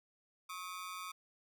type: ring-modulated tone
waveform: sawtooth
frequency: 1183 Hz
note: D6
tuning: 12 cents sharp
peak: -36 dBFS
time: 0.49-1.12 s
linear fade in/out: 10 ms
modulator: 90.8 Hz
effects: none